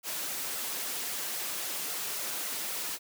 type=noise with flanger; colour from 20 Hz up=white; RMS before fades=-35 dBFS; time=0.03-2.99 s; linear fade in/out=50 ms; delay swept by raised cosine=1.4 to 7.1 ms; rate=3.7 Hz; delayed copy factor=+0.6; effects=high-pass 200 Hz 12 dB/octave